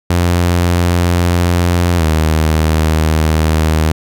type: tone with pitch glide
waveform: sawtooth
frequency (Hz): 87.31 to 78.69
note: F2 to D#2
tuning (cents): 0 to +20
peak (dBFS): -6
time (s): 0.1-3.92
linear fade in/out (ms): 5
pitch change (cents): -180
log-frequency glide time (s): 1.97-2.04
effects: none